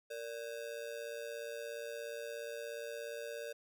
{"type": "ring-modulated tone", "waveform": "square", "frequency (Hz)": 523.3, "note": "C5", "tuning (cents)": 0, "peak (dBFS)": -39, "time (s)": [0.1, 3.53], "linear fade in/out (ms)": 10, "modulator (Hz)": 58.5, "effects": []}